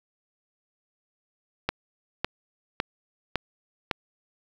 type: click train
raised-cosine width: 0.3 ms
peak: -8 dBFS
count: 5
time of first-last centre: 1.69-3.912 s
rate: 1.8 Hz
effects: 7-bit